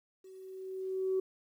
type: tone with level ramp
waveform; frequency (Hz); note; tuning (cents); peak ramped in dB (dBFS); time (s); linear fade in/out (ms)
sine; 378.1; F#4; +38; -50 to -26; 0.24-1.2; 5
effects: tanh soft clip ceiling -23 dBFS + 11-bit